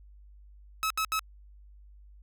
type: tone bursts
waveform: sawtooth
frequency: 1291 Hz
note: E6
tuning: 37 cents flat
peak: -23 dBFS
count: 3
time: 0.83-1.193 s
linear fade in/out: 0 ms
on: 73 ms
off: 72 ms
effects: added 50 Hz sine -50 dBFS peak until 2.22 s